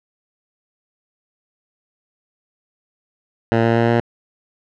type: tone with pitch steps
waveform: 10% pulse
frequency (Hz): 114.4 / 115.4 / 116.4 / 117.41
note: A#2 / A#2 / A#2 / A#2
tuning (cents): -32 / -17 / -2 / +13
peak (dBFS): -5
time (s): 3.52-4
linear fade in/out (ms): 0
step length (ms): 120
effects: low-pass 2000 Hz 12 dB/octave